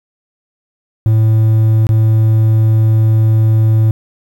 triangle tone with dropouts, 110 Hz, A2, in tune, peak -5 dBFS, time 1.06-3.91 s, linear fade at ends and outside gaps 0 ms, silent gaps 1.868-1.891 s, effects 7-bit

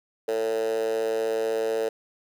10% pulse tone with high-pass filter, 112 Hz, A2, 31 cents sharp, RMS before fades -26 dBFS, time 0.28-1.89 s, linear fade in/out 5 ms, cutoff 480 Hz, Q 8.8, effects none

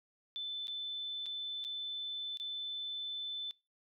sine tone with dropouts, 3520 Hz, A7, in tune, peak -37 dBFS, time 0.36-3.51 s, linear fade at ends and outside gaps 0 ms, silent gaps 0.671-0.681 / 1.259-1.264 / 1.641-1.648 / 2.372-2.399 s, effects noise-tail reverb RT60 0.3 s tail -25 dB re dry

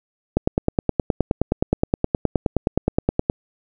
click train, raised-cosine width 2 ms, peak -3 dBFS, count 29, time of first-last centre 0.37-3.299 s, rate 9.56 Hz, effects none

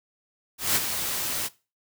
white noise with ADSR envelope, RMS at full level -21 dBFS, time 0.58-1.49 s, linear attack 180 ms, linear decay 30 ms, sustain -8 dB, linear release 29 ms, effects noise-tail reverb RT60 0.3 s tail -19 dB re dry

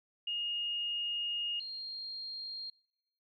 sine tone pair in turn, 2852 / 4217 Hz, F7 / C8, +36 / +13 cents, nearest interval perfect fifth, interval 677 cents, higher second, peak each -33 / -39 dBFS, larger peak first, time 0.27-1.6 / 1.6-2.7 s, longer first, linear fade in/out 5 ms, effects noise-tail reverb RT60 0.8 s tail -22 dB re dry

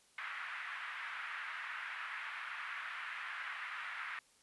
white band-pass noise, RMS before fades -44 dBFS, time 0.18-4.19 s, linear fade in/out 2 ms, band 1200 to 2100 Hz, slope 24 dB/octave, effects white hiss -68 dBFS RMS until 4.42 s + resampled to 24000 Hz

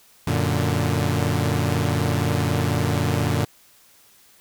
sawtooth chord, Gb augmented, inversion none, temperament equal, 92.5 / 116.54 / 146.83 Hz, Gb2 / Bb2 / D3, 0 / 0 / 0 cents, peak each -20 dBFS, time 0.27-3.45 s, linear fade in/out 5 ms, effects white hiss -54 dBFS RMS until 4.4 s

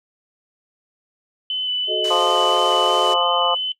sine tone with vibrato, 3009 Hz, F#7, 28 cents sharp, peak -20 dBFS, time 1.5-3.72 s, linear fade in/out 2 ms, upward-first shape square, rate 2.9 Hz, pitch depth 12 cents each way
sine chord, D# diminished, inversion first, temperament equal with one note detuned, 370 / 434.7 / 622.3 Hz, F#4 / A4 / D#5, 0 / -21 / 0 cents, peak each -25 dBFS, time 1.87-3.17 s, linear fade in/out 50 ms
white band-pass noise, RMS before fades -35 dBFS, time 2.04-3.14 s, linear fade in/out 5 ms, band 350 to 7900 Hz, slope 24 dB/octave
harmonic tone, 174.61 Hz, F3, in tune, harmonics 3 / 4 / 5 / 6 / 7, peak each -24 / -24 / -24 / -24 / -24 dBFS, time 2.1-3.55 s, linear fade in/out 10 ms
effects noise-tail reverb RT60 0.1 s tail -18 dB re dry

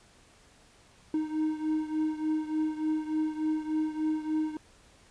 triangle beating tone pair, 310 / 313.4 Hz, D#4 / D#4, -6 / +13 cents, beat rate 3.4 Hz, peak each -27 / -31 dBFS, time 1.14-4.57 s, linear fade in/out 2 ms, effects pink hiss -59 dBFS RMS until 5.1 s + resampled to 22050 Hz

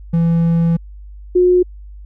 triangle / sine tone pair in turn, 167.3 / 360.7 Hz, E3 / F#4, +26 / -44 cents, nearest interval octave + minor second, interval 1330 cents, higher second, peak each -9 / -8 dBFS, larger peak second, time 0.13-0.77 / 1.35-1.63 s, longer first, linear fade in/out 10 ms, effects added 50 Hz sine -32 dBFS peak until 2.05 s

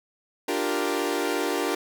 sawtooth chord, G minor seventh, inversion second, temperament equal, 293.7 / 349.2 / 392 / 466.2 Hz, D4 / F4 / G4 / Bb4, 0 / 0 / 0 / 0 cents, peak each -26 dBFS, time 0.48-1.75 s, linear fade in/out 5 ms, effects none

